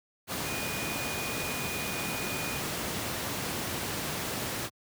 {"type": "tone in noise", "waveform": "sine", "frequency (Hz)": 2457, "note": "D#7", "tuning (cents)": -22, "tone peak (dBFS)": -38, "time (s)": [0.43, 2.62], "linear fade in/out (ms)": 50, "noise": "pink", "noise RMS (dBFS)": -33, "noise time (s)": [0.27, 4.7], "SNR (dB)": -8, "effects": ["high-pass 100 Hz 12 dB/octave"]}